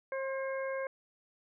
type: harmonic tone with a mistuned harmonic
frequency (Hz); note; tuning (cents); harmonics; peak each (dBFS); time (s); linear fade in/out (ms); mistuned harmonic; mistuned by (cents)
536; C5; +42; 1 / 2 / 3 / 4; -34 / -43 / -43 / -46; 0.12-0.87; 2; 2; -17
effects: none